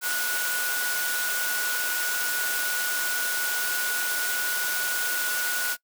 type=tone in noise; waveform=sine; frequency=1463 Hz; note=F#6; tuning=20 cents flat; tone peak=-28 dBFS; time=0.01-5.77 s; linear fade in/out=50 ms; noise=white; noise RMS=-29 dBFS; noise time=0.01-5.77 s; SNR=-2 dB; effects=noise-tail reverb RT60 0.1 s tail -22 dB re dry + high-pass 400 Hz 12 dB/octave